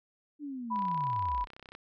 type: linear sweep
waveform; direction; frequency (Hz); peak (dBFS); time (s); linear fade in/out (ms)
sine; down; 302 to 36; -36; 0.39-1.47; 50
type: tone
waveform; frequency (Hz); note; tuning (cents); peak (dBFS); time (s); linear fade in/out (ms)
sine; 987.8; B5; 0; -29; 0.7-1.45; 20
type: click train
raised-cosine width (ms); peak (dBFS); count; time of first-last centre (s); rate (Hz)
0.3; -32; 33; 0.76-1.751; 32.3
effects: none